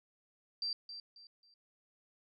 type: tone with echo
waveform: sine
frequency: 4699 Hz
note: D8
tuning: in tune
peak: -34 dBFS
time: 0.62-0.73 s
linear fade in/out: 2 ms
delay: 270 ms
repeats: 3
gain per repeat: -10 dB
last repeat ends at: 1.54 s
effects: none